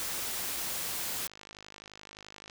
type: noise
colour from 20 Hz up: white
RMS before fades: -35 dBFS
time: 0-1.27 s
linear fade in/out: 0 ms
type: click train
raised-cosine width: 0.2 ms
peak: -29 dBFS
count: 68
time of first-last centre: 1.2-2.498 s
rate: 51.6 Hz
effects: none